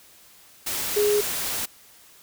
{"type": "tone in noise", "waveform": "sine", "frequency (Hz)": 415.3, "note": "G#4", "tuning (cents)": 0, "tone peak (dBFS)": -18, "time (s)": [0.96, 1.21], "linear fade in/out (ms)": 10, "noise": "white", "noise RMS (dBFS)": -28, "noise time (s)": [0.66, 1.66], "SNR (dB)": 7, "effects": ["white hiss -52 dBFS RMS until 2.22 s"]}